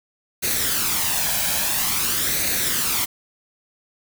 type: noise with flanger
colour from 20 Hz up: white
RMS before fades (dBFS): -22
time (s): 0.42-3.06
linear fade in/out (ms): 20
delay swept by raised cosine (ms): 0.47 to 1.28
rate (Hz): 0.49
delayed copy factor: +0.55
effects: none